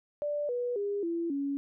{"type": "tone with pitch steps", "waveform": "sine", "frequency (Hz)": [587, 487.9, 405.6, 337.1, 280.2], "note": ["D5", "B4", "G#4", "E4", "C#4"], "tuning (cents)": [-1, -21, -41, 39, 19], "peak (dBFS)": -29, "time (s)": [0.22, 1.57], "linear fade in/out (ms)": 0, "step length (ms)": 270, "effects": []}